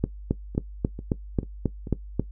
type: two click trains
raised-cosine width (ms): 3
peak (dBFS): -22 / -9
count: 4 / 9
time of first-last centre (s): 0.55-1.872 / 0.04-2.196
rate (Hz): 2.27 / 3.71
effects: noise-tail reverb RT60 0.1 s tail -17 dB re dry + added 50 Hz sine -37 dBFS peak until 2.31 s